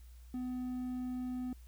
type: tone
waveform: triangle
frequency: 251.4 Hz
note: B3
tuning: 31 cents sharp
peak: -34 dBFS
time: 0.34-1.53 s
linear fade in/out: 2 ms
effects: added 60 Hz sine -51 dBFS peak until 1.67 s + white hiss -68 dBFS RMS until 1.67 s